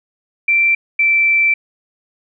sine tone pair in turn, 2349 / 2335 Hz, D7 / D7, 0 / -11 cents, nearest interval unison, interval 11 cents, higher first, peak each -10 dBFS, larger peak neither, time 0.48-0.75 / 0.99-1.54 s, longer second, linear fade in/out 5 ms, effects none

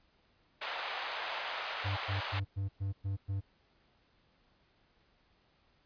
pink band-pass noise, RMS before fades -39 dBFS, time 0.61-2.4 s, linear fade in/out 10 ms, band 640 to 3900 Hz, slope 24 dB/octave
triangle tone bursts, 98 Hz, G2, in tune, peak -30 dBFS, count 7, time 1.84-3.41 s, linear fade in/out 20 ms, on 130 ms, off 110 ms
effects pink hiss -70 dBFS RMS until 5.85 s + resampled to 11025 Hz

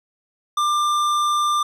sine tone with tanh clipping, 1191 Hz, D6, 24 cents sharp, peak -19 dBFS, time 0.57-1.63 s, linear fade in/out 5 ms, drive 15 dB, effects none

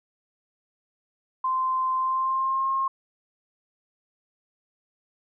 sine tone with pitch glide, 1039 to 1071.9 Hz, C6 to C6, -12 to +42 cents, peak -22 dBFS, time 1.44-2.88 s, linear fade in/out 5 ms, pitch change +54 cents, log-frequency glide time 1.95-2.7 s, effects none

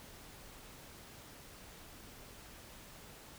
silence, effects pink hiss -54 dBFS RMS until 3.38 s

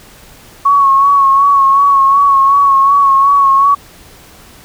sine tone with vibrato, 1107 Hz, C#6, 3 cents flat, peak -5 dBFS, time 0.65-3.75 s, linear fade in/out 10 ms, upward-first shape sine, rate 2.7 Hz, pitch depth 36 cents each way, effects pink hiss -39 dBFS RMS until 4.64 s

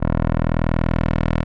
10% pulse tone with low-pass filter sweep, 40.58 Hz, E1, 26 cents flat, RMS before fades -19 dBFS, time 0-1.44 s, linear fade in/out 20 ms, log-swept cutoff 1300 to 2600 Hz, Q 0.84, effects none

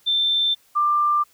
sine tone pair in turn, 3559 / 1187.7 Hz, A7 / D6, +19 / +19 cents, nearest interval octave + perfect fifth, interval 1900 cents, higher first, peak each -17 / -16 dBFS, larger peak second, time 0.06-0.55 / 0.75-1.24 s, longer neither, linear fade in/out 20 ms, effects white hiss -58 dBFS RMS until 1.33 s

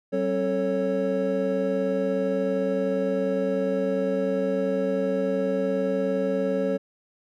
triangle tone cluster, 190.6 / 267.8 / 441.9 / 552 Hz, G3 / C4 / A4 / C#5, -48 / +40 / +7 / -7 cents, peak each -27 / -28 / -26 / -24 dBFS, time 0.12-6.78 s, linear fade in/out 20 ms, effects none

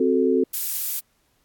sine chord, F# diminished, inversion second, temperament equal, 261.6 / 370 / 440 Hz, C4 / F#4 / A4, 0 / 0 / 0 cents, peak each -21 dBFS, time 0-0.44 s, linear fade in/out 5 ms
violet noise, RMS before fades -25 dBFS, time 0.53-1 s, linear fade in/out 10 ms
effects pink hiss -66 dBFS RMS until 1.44 s + AAC 64 kbps

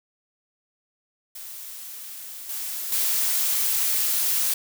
blue noise with level steps, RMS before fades -38 / -31 / -23 dBFS, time 1.35-4.54 s, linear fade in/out 5 ms, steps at 2.49 / 2.92 s, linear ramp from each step 5 ms, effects none

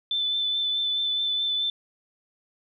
sine tone with vibrato, 3520 Hz, A7, in tune, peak -23 dBFS, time 0.11-1.7 s, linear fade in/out 2 ms, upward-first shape triangle, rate 4.7 Hz, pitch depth 20 cents each way, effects none

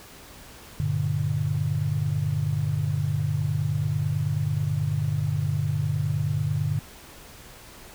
sine chord, G minor, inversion none, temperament just, 98 / 117.6 / 147 Hz, G2 / Bb2 / D3, 0 / +16 / +2 cents, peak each -28 / -29 / -25 dBFS, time 0.8-6.79 s, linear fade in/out 0 ms, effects pink hiss -46 dBFS RMS until 7.94 s

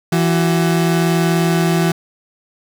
35% pulse tone pair together, 167.04 / 375 Hz, E3 / F#4, +23 / +23 cents, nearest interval octave + major second, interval 1400 cents, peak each -12 / -18 dBFS, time 0.12-1.92 s, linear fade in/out 5 ms, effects none

